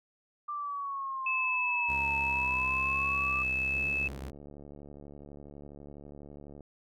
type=exponential two-way sweep; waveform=sine; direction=down then up; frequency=1187 to 915 to 1187 Hz; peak=-33 dBFS; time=0.48-3.43 s; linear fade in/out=10 ms; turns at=2.15 s
type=tone; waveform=sine; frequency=2607 Hz; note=E7; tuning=20 cents flat; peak=-28 dBFS; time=1.26-4.08 s; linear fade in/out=5 ms
type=tone with vibrato; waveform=sawtooth; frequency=67 Hz; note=C2; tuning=42 cents sharp; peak=-35 dBFS; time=1.88-4.31 s; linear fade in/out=20 ms; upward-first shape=triangle; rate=1.1 Hz; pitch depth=66 cents each way
type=click train; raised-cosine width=2 ms; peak=-35 dBFS; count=207; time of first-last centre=3.75-6.607 s; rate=72.1 Hz
effects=none